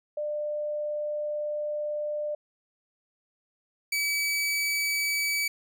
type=tone pair in turn; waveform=sine / sawtooth; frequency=597 / 2289 Hz; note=D5 / D7; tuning=+28 / -45 cents; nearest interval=octave + major seventh; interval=2327 cents; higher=second; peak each=-28 / -22 dBFS; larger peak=second; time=0.17-2.35 / 3.92-5.48 s; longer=first; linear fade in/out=5 ms; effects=none